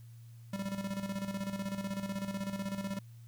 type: tone with tremolo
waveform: square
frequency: 196 Hz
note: G3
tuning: in tune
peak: -34 dBFS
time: 0.53-2.99 s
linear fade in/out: 5 ms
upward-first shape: square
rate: 16 Hz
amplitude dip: 60%
effects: added 116 Hz sine -49 dBFS peak until 3.27 s + white hiss -68 dBFS RMS until 3.27 s